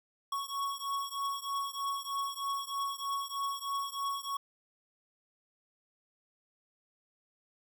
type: beating tone pair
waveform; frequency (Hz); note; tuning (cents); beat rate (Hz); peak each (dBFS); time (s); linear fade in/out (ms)
square; 1108.7 / 1111.9; C#6 / C#6; 0 / +5; 3.2; -37 / -38; 0.32-4.37; 5
effects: none